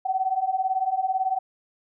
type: beating tone pair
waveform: sine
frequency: 746 / 764 Hz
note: F#5 / G5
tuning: +14 / -45 cents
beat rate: 18 Hz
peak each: -26 / -24 dBFS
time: 0.05-1.39 s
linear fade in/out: 10 ms
effects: none